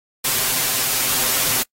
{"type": "noise with comb filter", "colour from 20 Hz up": "white", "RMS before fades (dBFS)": -19, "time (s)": [0.24, 1.63], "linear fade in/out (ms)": 10, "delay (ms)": 7.7, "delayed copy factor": 0.8, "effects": ["noise-tail reverb RT60 0.1 s tail -26 dB re dry", "AAC 48 kbps"]}